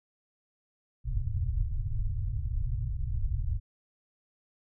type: low-pass noise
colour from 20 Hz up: pink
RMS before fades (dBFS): -30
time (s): 1.04-3.6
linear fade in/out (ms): 50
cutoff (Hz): 130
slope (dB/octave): 96
effects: none